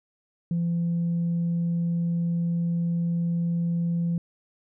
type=tone; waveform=sine; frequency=170.2 Hz; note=F3; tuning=44 cents flat; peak=-21 dBFS; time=0.51-4.18 s; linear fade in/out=2 ms; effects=tanh soft clip ceiling -20 dBFS